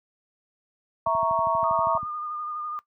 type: chord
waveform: sine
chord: A# diminished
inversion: second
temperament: equal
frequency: 659.3 / 932.3 / 1108.7 Hz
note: E5 / A#5 / C#6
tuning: 0 / 0 / 0 cents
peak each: -25 dBFS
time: 1.06-1.98 s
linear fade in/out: 5 ms
type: click train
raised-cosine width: 5 ms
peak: -27 dBFS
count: 13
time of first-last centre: 1.07-2.03 s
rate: 12.5 Hz
type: tone with vibrato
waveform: sine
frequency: 1216 Hz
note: D#6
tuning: 40 cents flat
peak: -30 dBFS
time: 1.64-2.79 s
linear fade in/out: 0 ms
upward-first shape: sine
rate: 12 Hz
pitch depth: 27 cents each way
effects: noise-tail reverb RT60 0.1 s tail -17 dB re dry + high-pass 80 Hz 12 dB/octave